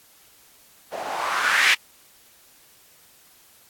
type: noise with low-pass filter sweep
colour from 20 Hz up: violet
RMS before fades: -22 dBFS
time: 0.91-1.75 s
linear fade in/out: 20 ms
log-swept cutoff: 580 to 2300 Hz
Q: 3.7
effects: white hiss -54 dBFS RMS until 3.69 s + AAC 64 kbps